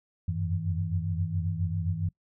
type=tone cluster; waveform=sine; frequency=86.6 / 91 / 98.4 / 161.5 Hz; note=F2 / F#2 / G2 / E3; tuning=-14 / -28 / +7 / -35 cents; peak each=-38 / -31 / -32 / -32 dBFS; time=0.28-2.09 s; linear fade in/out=5 ms; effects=noise-tail reverb RT60 0.1 s tail -22 dB re dry